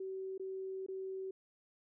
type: tone with dropouts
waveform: sine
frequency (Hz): 381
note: G4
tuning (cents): -49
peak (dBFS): -39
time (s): 0-1.31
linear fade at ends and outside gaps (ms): 5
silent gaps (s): 0.379-0.396 / 0.864-0.884
effects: none